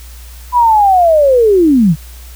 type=linear sweep; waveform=sine; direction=down; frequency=1000 to 140 Hz; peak=-5 dBFS; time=0.52-1.96 s; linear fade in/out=50 ms; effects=added 60 Hz sine -30 dBFS peak until 2.35 s + white hiss -39 dBFS RMS until 2.35 s